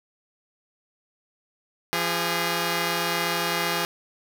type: tone pair together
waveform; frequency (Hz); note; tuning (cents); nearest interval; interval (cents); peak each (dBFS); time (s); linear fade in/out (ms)
5% pulse; 171.04 / 410; F3 / G#4; -36 / -22; octave + minor third; 1514; -15; 1.93-3.85; 0
effects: none